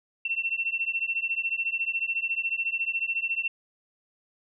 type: beating tone pair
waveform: sine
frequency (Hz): 2700 / 2714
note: E7 / E7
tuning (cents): +41 / +50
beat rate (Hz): 14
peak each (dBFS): -29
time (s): 0.25-3.48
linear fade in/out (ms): 5
effects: none